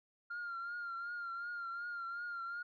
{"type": "tone with vibrato", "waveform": "sine", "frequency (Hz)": 1396.9, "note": "F6", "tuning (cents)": 0, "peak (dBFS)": -38, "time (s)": [0.3, 2.63], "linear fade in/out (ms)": 10, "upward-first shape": "triangle", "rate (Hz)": 2.7, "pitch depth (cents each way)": 52, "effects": ["tanh soft clip ceiling -37 dBFS"]}